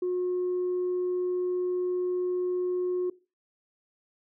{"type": "tone", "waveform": "sine", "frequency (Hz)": 361.5, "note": "F#4", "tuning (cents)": -40, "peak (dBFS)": -24, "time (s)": [0.02, 3.1], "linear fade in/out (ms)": 5, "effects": ["noise-tail reverb RT60 0.3 s tail -20 dB re dry", "tanh soft clip ceiling -23 dBFS"]}